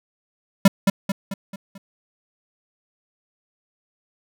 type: tone with echo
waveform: square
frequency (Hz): 196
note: G3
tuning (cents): 0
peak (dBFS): -8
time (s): 0.65-0.68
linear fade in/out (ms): 5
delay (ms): 220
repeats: 5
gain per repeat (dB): -6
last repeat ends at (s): 1.78
effects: none